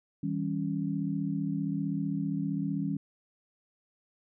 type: chord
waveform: sine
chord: C# diminished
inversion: first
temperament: equal with one note detuned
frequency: 160.58 / 196 / 277.2 Hz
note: E3 / G3 / C#4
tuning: -45 / 0 / 0 cents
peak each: -33 dBFS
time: 0.23-2.97 s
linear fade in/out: 5 ms
effects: none